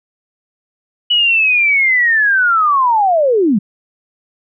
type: linear sweep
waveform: sine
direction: down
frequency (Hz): 2960 to 181.4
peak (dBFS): -9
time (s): 1.1-3.59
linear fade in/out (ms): 10
effects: none